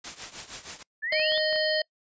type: noise with tremolo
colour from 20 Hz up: white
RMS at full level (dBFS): -35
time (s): 0.04-0.83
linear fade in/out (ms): 5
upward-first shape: triangle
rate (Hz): 6.4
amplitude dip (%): 85
type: exponential sweep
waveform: sine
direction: up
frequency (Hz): 1700 to 3700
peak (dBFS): -28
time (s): 1.02-1.39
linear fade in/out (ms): 20
type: harmonic tone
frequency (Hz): 620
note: D#5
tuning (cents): -6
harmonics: 1 / 3 / 5 / 7 / 8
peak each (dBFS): -26 / -30 / -33 / -30 / -35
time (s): 1.12-1.82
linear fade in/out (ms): 5
type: clicks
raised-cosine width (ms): 0.3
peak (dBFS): -25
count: 6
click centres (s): 1.126 / 1.197 / 1.321 / 1.377 / 1.528 / 1.56
effects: noise-tail reverb RT60 0.1 s tail -26 dB re dry + resampled to 16000 Hz